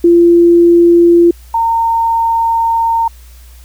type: tone pair in turn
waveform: sine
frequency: 343 / 915.7 Hz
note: F4 / A#5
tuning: -31 / -31 cents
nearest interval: octave + perfect fourth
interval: 1700 cents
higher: second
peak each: -3 / -9 dBFS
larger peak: first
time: 0.04-1.31 / 1.54-3.08 s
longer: second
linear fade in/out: 5 ms
effects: added 60 Hz sine -34 dBFS peak until 3.64 s + white hiss -45 dBFS RMS until 3.64 s